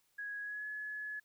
sine tone with pitch glide, 1661.2 to 1702 Hz, G#6 to G#6, 0 to +42 cents, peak -39 dBFS, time 0.18-1.2 s, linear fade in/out 10 ms, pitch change +42 cents, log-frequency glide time 0.41-0.66 s, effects white hiss -75 dBFS RMS until 1.24 s

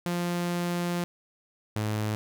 sawtooth tone pair in turn, 174.61 / 107.15 Hz, F3 / A2, 0 / -45 cents, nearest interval minor sixth, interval 845 cents, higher first, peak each -23 dBFS, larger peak neither, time 0.06-1.04 / 1.76-2.15 s, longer first, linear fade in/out 0 ms, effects none

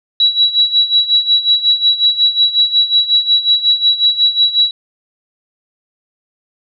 sine tone with tremolo, 3906 Hz, B7, 20 cents flat, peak -6 dBFS, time 0.2-4.71 s, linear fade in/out 2 ms, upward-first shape sine, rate 5.5 Hz, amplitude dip 80%, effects none

